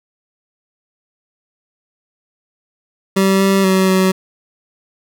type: tone with pitch steps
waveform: 25% pulse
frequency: 192.9 / 194.4 / 189.2 / 188.1 Hz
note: G3 / G3 / F#3 / F#3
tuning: -28 / -14 / +39 / +29 cents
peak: -7 dBFS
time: 3.16-4.12 s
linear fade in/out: 10 ms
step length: 240 ms
effects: none